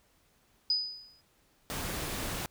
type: tone with exponential decay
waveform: sine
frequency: 4978 Hz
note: D#8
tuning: in tune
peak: -23 dBFS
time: 0.7-1.21 s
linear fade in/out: 2 ms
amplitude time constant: 110 ms
type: noise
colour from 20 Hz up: pink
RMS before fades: -36 dBFS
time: 1.7-2.46 s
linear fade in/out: 0 ms
type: click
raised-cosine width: 1 ms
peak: -24 dBFS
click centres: 2.449 s
effects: pink hiss -68 dBFS RMS until 2.5 s